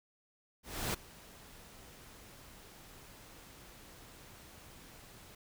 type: noise with ADSR envelope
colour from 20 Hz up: pink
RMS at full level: -34 dBFS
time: 0.63-5.35 s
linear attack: 310 ms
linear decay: 8 ms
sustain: -21 dB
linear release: 4 ms
effects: none